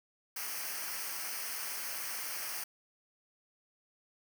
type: noise with comb filter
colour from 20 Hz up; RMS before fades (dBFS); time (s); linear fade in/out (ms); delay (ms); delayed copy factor
white; -39; 0.36-2.64; 5; 0.27; -0.75
effects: none